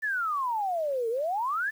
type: exponential two-way sweep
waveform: sine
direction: down then up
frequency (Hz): 1796 to 441.9 to 1796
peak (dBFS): -26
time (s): 0.02-1.71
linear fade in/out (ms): 20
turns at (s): 1.09
effects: 9-bit